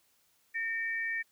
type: tone pair together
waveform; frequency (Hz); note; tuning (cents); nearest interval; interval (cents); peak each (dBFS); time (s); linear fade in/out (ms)
sine; 1822 / 2296; A#6 / D7; -40 / -40; major third; 400; -32 / -37; 0.54-1.23; 20
effects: white hiss -70 dBFS RMS until 1.31 s